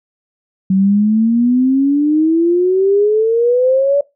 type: exponential sweep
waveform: sine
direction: up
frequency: 187.4 to 576 Hz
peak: -9 dBFS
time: 0.7-4.01 s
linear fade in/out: 5 ms
effects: noise-tail reverb RT60 0.2 s tail -19 dB re dry